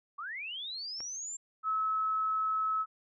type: linear sweep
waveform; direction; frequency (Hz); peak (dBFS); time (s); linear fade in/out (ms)
sine; up; 1098 to 7440; -37; 0.18-1.37; 10
type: click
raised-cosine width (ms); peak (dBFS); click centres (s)
0.5; -32; 1.005
type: tone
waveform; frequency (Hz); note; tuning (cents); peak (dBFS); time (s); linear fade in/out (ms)
sine; 1294; E6; -32; -28; 1.63-2.86; 50
effects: none